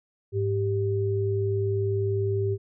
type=tone pair together; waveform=sine; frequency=103.83 / 392 Hz; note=G#2 / G4; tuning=0 / 0 cents; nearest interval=octave + major seventh; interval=2300 cents; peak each=-25 / -26 dBFS; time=0.32-2.58 s; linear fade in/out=50 ms; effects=none